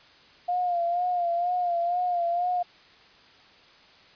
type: tone with vibrato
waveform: sine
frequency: 703 Hz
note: F5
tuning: 11 cents sharp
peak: -23 dBFS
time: 0.48-2.63 s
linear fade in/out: 10 ms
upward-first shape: sine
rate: 2.1 Hz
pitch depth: 50 cents each way
effects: white hiss -54 dBFS RMS until 4.15 s + resampled to 11025 Hz